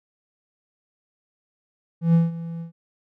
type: tone with ADSR envelope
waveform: triangle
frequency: 166.8 Hz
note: E3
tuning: 21 cents sharp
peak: -10 dBFS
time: 2.01-2.72 s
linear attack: 130 ms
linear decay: 170 ms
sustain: -17 dB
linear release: 110 ms
effects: none